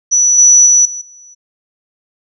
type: tone with level steps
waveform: sine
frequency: 5920 Hz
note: F#8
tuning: in tune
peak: -7 / -3 / -5 / -21 / -36 dBFS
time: 0.11-1.35 s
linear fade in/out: 20 ms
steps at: 0.38 / 0.66 / 0.85 / 1.01 s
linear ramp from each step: 5 ms
effects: none